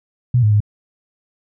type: tone with pitch steps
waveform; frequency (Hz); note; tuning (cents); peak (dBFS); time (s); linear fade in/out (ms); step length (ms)
sine; 123.3 / 106.3 / 104.3; B2 / G#2 / G#2; -2 / +41 / +8; -10; 0.34-0.604; 5; 88
effects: none